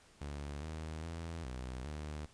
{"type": "tone with pitch steps", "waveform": "sawtooth", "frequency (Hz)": [72.1, 78.8, 82.9, 63.1, 75.3], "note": ["D2", "D#2", "E2", "B1", "D2"], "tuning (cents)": [-31, 23, 10, 38, 44], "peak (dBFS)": -37, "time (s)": [0.21, 2.26], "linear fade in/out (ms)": 5, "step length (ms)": 410, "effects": ["pink hiss -63 dBFS RMS until 2.33 s", "resampled to 22050 Hz"]}